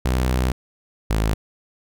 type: tone pair in turn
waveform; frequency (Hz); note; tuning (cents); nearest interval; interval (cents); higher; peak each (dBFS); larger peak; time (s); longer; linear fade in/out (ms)
sawtooth; 63.2 / 53.93; B1 / A1; +41 / -34; minor third; 275; first; -14; neither; 0.05-0.52 / 1.1-1.34; first; 5
effects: none